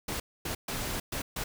pink noise bursts at uneven times, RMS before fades -34 dBFS, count 5, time 0.08-0.2 / 0.45-0.55 / 0.68-1 / 1.12-1.22 / 1.36-1.44 s, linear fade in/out 5 ms, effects none

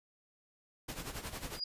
pink noise with tremolo, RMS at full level -40 dBFS, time 0.88-1.6 s, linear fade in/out 10 ms, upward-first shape sine, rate 11 Hz, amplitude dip 70%
sine tone with exponential growth, 4865 Hz, D#8, 40 cents flat, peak -31 dBFS, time 1.5-1.64 s, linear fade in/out 5 ms, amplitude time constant 29 ms
effects resampled to 32000 Hz

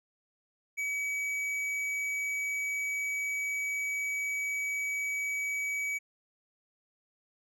sine tone with tanh clipping, 2276 Hz, C#7, 45 cents sharp, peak -32 dBFS, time 0.77-5.99 s, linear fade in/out 20 ms, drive 10 dB, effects none

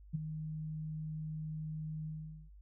sine tone with ADSR envelope, 155.56 Hz, D#3, in tune, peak -29 dBFS, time 0.13-2.5 s, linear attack 21 ms, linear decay 14 ms, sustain -9 dB, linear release 440 ms, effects noise-tail reverb RT60 0.1 s tail -21 dB re dry + added 50 Hz sine -53 dBFS peak until 2.61 s

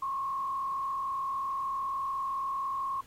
sine tone with frequency modulation, 1085 Hz, C#6, 37 cents flat, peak -30 dBFS, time 0.02-3.01 s, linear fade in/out 5 ms, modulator 41.7 Hz, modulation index 0.82, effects pink hiss -59 dBFS RMS until 3.06 s + AAC 48 kbps

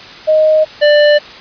sine / square tone pair in turn, 622.3 / 591.5 Hz, D#5 / D5, 0 / +12 cents, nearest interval minor second, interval 88 cents, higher first, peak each -6 dBFS, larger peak neither, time 0.27-0.65 / 0.81-1.19 s, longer neither, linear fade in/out 20 ms, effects white hiss -32 dBFS RMS until 1.4 s + resampled to 11025 Hz

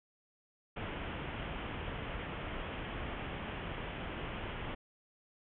pink low-pass noise, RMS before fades -41 dBFS, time 0.76-4.75 s, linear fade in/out 10 ms, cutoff 3300 Hz, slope 96 dB/octave, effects none

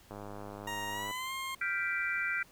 click train, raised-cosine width 1 ms, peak -30 dBFS, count 103, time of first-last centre 0.11-1.11 s, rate 102 Hz
20% pulse tone with pitch glide, 937 to 1064 Hz, A#5 to C6, +9 to +29 cents, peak -31 dBFS, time 0.67-1.55 s, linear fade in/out 5 ms, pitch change +220 cents, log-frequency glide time 0.9-1.32 s
sine chord, G dominant seventh, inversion third, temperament equal, 1396.9 / 1568 / 1975.5 / 2349 Hz, F6 / G6 / B6 / D7, 0 / 0 / 0 / 0 cents, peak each -36 dBFS, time 1.61-2.43 s, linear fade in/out 5 ms
effects pink hiss -60 dBFS RMS until 2.51 s

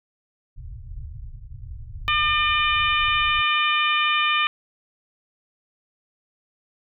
pink low-pass noise, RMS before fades -36 dBFS, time 0.56-3.42 s, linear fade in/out 20 ms, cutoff 130 Hz, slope 96 dB/octave
harmonic tone, 602 Hz, D5, 43 cents sharp, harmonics 2 / 3 / 4 / 5 / 6, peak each -22 / -27 / -23 / -25 / -30 dBFS, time 2.08-4.47 s, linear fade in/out 0 ms
effects none

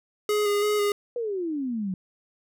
square tone with vibrato, 414.5 Hz, G#4, 3 cents flat, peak -22 dBFS, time 0.29-0.92 s, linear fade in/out 2 ms, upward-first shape square, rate 3 Hz, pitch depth 19 cents each way
sine exponential sweep, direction down, 493.9 to 180 Hz, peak -26 dBFS, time 1.16-1.94 s, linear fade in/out 2 ms
effects none

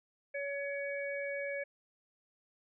harmonic tone, 563 Hz, C#5, 27 cents sharp, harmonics 1 / 3 / 4, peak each -37 / -43 / -41 dBFS, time 0.34-1.64 s, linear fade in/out 10 ms, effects none

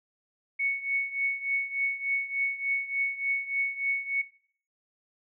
sine tone with tremolo, 2217 Hz, C#7, in tune, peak -23 dBFS, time 0.59-4.22 s, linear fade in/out 10 ms, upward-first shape triangle, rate 3.4 Hz, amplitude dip 85%, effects noise-tail reverb RT60 0.5 s tail -18 dB re dry

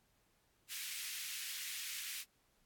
pink high-pass noise, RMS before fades -44 dBFS, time 0.68-2.25 s, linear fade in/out 50 ms, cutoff 2000 Hz, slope 24 dB/octave, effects pink hiss -75 dBFS RMS until 2.65 s + AAC 64 kbps

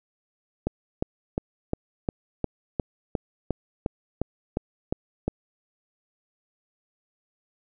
click train, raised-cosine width 2 ms, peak -11 dBFS, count 14, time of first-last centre 0.67-5.28 s, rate 2.82 Hz, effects none

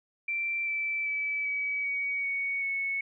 sine tone with pitch steps, 2349 / 2325 / 2301 / 2277 / 2253 / 2230 / 2207 Hz, D7 / D7 / D7 / C#7 / C#7 / C#7 / C#7, 0 / -18 / -36 / +46 / +28 / +10 / -8 cents, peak -28 dBFS, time 0.28-3.01 s, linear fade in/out 5 ms, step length 390 ms, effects none

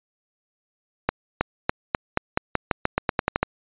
accelerating click train, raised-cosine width 0.5 ms, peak -4 dBFS, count 15, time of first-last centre 1.09-3.43 s, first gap 320 ms, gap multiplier 0.89, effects resampled to 8000 Hz

